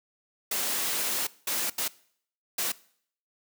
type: noise bursts at uneven times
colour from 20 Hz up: white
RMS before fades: -29 dBFS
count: 4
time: 0.51-1.27 / 1.47-1.7 / 1.78-1.88 / 2.58-2.72 s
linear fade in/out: 5 ms
effects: noise-tail reverb RT60 0.6 s tail -21 dB re dry + high-pass 200 Hz 12 dB/octave